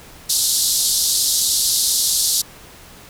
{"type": "band-pass noise", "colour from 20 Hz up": "pink", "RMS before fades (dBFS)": -18, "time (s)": [0.29, 2.42], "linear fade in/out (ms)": 10, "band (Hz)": [3800, 13000], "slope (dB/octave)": 48, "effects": ["pink hiss -42 dBFS RMS until 3.09 s"]}